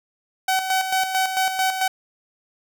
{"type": "tone with tremolo", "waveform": "sawtooth", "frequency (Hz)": 757, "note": "F#5", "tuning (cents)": 39, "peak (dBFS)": -14, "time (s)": [0.48, 1.88], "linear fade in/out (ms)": 5, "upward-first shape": "square", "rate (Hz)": 4.5, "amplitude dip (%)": 55, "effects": []}